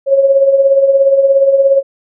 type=tone with tremolo; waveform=sine; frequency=547 Hz; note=C#5; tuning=23 cents flat; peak=-3 dBFS; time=0.06-1.83 s; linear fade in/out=50 ms; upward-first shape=triangle; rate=17 Hz; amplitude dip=65%; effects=none